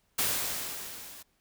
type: noise with level ramp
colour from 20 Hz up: white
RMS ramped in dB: -27 to -48 dBFS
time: 0.18-1.23 s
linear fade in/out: 10 ms
effects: pink hiss -72 dBFS RMS until 1.4 s